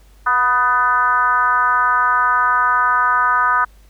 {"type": "tone with frequency modulation", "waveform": "sine", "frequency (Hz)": 1245, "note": "D#6", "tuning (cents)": 1, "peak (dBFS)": -12, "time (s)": [0.26, 3.65], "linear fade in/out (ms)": 10, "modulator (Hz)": 258, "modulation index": 1.2, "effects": ["added 50 Hz sine -44 dBFS peak until 3.89 s", "pink hiss -55 dBFS RMS until 3.89 s"]}